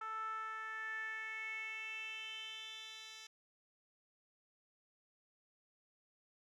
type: tone with band-pass filter sweep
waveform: 10% pulse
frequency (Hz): 440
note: A4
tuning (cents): 0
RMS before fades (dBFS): -45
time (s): 0.01-3.27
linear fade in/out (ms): 5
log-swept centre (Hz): 1200 to 4400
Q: 5.8
effects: none